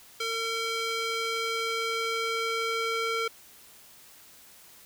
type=tone with band-pass filter sweep; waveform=square; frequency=454.4 Hz; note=A#4; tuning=44 cents flat; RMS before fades=-30 dBFS; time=0.2-3.28 s; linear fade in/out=5 ms; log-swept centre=3300 to 2100 Hz; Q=0.81; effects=white hiss -53 dBFS RMS until 4.85 s